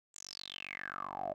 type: tone with band-pass filter sweep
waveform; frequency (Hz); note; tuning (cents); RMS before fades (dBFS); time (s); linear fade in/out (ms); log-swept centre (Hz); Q
10% pulse; 47.56; F#1; +48; -43; 0.14-1.34; 10; 7500 to 590; 9.8
effects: none